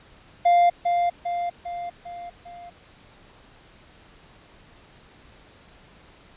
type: tone with echo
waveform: triangle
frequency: 698.5 Hz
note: F5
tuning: in tune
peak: -12 dBFS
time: 0.45-0.7 s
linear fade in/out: 10 ms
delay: 400 ms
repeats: 5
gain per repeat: -5 dB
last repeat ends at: 2.7 s
effects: pink hiss -52 dBFS RMS until 6.36 s + resampled to 8000 Hz